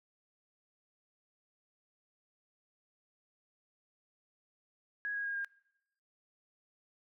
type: tone with pitch steps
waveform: sine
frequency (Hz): 1661.2 / 1645 / 1628.9 / 1613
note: G#6 / G#6 / G#6 / G6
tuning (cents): 0 / -17 / -34 / +49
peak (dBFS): -34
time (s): 5.05-5.446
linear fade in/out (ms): 0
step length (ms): 99
effects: noise-tail reverb RT60 0.9 s tail -25 dB re dry